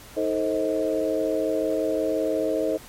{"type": "harmonic tone with a mistuned harmonic", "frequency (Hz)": 105.4, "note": "G#2", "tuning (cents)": 26, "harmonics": [3, 4, 5, 6], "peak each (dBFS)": [-27, -27, -27, -27], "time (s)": [0.16, 2.78], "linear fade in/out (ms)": 20, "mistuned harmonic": 4, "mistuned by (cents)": 77, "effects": ["pink hiss -45 dBFS RMS until 2.88 s", "MP3 64 kbps"]}